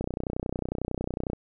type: click train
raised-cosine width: 2 ms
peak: -16 dBFS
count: 42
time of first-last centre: 0.01-1.333 s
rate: 31 Hz
effects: none